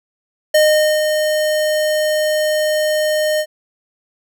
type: tone with ADSR envelope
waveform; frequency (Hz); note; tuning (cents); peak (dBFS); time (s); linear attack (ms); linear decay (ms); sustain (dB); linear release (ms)
square; 613; D#5; -26; -9; 0.54-3.46; 8; 460; -6; 63
effects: none